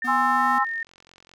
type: tone with pitch glide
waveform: sine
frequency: 1800 to 1827.2 Hz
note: A6 to A#6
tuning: +39 to -35 cents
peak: -26 dBFS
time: 0.02-0.83 s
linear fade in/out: 2 ms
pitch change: +26 cents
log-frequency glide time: 0.36-0.51 s
type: tone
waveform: square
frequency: 246.9 Hz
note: B3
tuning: in tune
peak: -31 dBFS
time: 0.04-0.59 s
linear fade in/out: 10 ms
type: chord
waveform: sine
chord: Ab augmented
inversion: none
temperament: equal with one note detuned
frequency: 819.2 / 1046.5 / 1318.5 Hz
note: Ab5 / C6 / E6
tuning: -24 / 0 / 0 cents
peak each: -23 dBFS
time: 0.07-0.65 s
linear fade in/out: 20 ms
type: click train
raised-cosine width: 0.2 ms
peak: -33 dBFS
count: 35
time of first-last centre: 0.58-1.337 s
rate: 44.9 Hz
effects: none